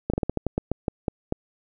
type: slowing click train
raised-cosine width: 2 ms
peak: -10 dBFS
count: 12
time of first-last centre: 0.1-1.324 s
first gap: 36 ms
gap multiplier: 1.21
effects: none